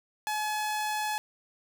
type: tone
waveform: sawtooth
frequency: 851 Hz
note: G#5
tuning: 42 cents sharp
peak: -25 dBFS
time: 0.27-1.18 s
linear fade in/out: 0 ms
effects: none